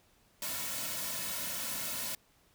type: noise with comb filter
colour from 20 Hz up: white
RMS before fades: -37 dBFS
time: 0.42-2.15 s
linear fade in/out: 2 ms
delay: 2.5 ms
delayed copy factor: -0.65
effects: pink hiss -67 dBFS RMS until 2.54 s